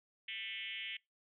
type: tone with frequency modulation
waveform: sine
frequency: 2614 Hz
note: E7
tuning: 15 cents flat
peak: -40 dBFS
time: 0.28-0.97 s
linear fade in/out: 5 ms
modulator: 210 Hz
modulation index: 3.2
effects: noise-tail reverb RT60 0.2 s tail -24 dB re dry